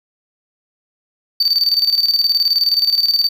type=tone with tremolo; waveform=triangle; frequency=4585 Hz; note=D8; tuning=42 cents flat; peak=-9 dBFS; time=1.4-3.29 s; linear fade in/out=5 ms; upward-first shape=square; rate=19 Hz; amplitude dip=65%; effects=none